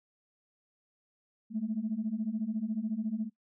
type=beating tone pair; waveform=sine; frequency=209.8 / 223.8 Hz; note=G#3 / A3; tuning=+18 / +30 cents; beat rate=14 Hz; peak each=-34 / -32 dBFS; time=1.5-3.3 s; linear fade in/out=50 ms; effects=noise-tail reverb RT60 0.1 s tail -22 dB re dry + tanh soft clip ceiling -23 dBFS